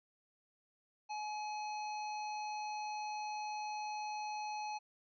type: harmonic tone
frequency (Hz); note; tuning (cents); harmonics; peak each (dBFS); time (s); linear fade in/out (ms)
846; G#5; +32; 1 / 3 / 5 / 7; -39 / -49 / -53 / -56; 1.09-4.79; 20
effects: none